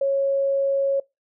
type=tone; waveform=sine; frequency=550 Hz; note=C#5; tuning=14 cents flat; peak=-18 dBFS; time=0.01-1 s; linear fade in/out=5 ms; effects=noise-tail reverb RT60 0.2 s tail -23 dB re dry